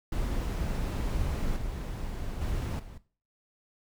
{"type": "noise with level steps", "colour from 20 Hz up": "brown", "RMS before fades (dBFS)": [-30, -35, -31, -45], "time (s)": [0.12, 2.98], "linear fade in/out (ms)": 5, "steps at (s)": [1.56, 2.41, 2.79], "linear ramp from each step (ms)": 5, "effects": ["noise-tail reverb RT60 0.4 s tail -17 dB re dry"]}